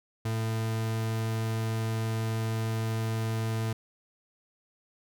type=tone; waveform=40% pulse; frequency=111.7 Hz; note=A2; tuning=27 cents sharp; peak=-27 dBFS; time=0.25-3.73 s; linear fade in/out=5 ms; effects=none